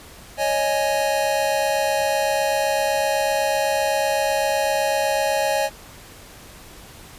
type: chord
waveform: square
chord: C# suspended second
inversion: none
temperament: equal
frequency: 554.4 / 622.3 / 830.6 Hz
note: C#5 / D#5 / G#5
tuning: 0 / 0 / 0 cents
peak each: -24 dBFS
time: 0.37-5.7 s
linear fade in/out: 50 ms
effects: pink hiss -43 dBFS RMS until 7.18 s + resampled to 32000 Hz